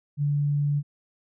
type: tone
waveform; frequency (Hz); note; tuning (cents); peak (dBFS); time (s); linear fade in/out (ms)
sine; 144.9; D3; -23; -21; 0.17-0.83; 50
effects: none